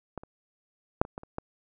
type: clicks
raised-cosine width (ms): 1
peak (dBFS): -21 / -30 / -6 / -27 / -22 / -30 / -18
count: 7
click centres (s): 0.177 / 0.235 / 1.015 / 1.051 / 1.179 / 1.234 / 1.384
effects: none